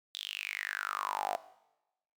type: tone with high-pass filter sweep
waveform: sawtooth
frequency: 50 Hz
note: G1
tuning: 35 cents sharp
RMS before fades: -37 dBFS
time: 0.14-1.37 s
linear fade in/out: 10 ms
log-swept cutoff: 3700 to 680 Hz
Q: 8.8
effects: noise-tail reverb RT60 0.9 s tail -17 dB re dry